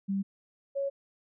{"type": "tone pair in turn", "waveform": "sine", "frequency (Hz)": [196, 554.4], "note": ["G3", "C#5"], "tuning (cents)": [0, 0], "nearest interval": "octave + tritone", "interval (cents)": 1800, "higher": "second", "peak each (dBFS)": [-27, -28], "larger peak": "first", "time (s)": [[0.08, 0.23], [0.75, 0.9]], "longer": "neither", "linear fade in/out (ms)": 20, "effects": []}